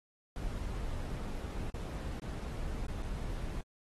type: noise with dropouts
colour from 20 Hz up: brown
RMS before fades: -38 dBFS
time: 0.36-3.61 s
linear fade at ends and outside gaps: 1 ms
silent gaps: 1.702-1.742 / 2.199-2.22 / 2.867-2.882 / 3.025-3.029 s
effects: AAC 32 kbps